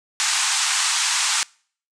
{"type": "band-pass noise", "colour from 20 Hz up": "white", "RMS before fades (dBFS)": -21, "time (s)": [0.2, 1.43], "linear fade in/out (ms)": 0, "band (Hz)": [820, 8700], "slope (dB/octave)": 48, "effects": ["noise-tail reverb RT60 0.5 s tail -26 dB re dry"]}